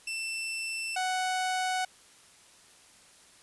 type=tone pair in turn; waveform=sawtooth; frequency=2672 / 742.5 Hz; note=E7 / F#5; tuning=+23 / +6 cents; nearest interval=octave + minor seventh; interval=2217 cents; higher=first; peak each=-29 / -24 dBFS; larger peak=second; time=0.07-0.96 / 0.96-1.85 s; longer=neither; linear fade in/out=5 ms; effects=white hiss -57 dBFS RMS until 3.42 s + resampled to 24000 Hz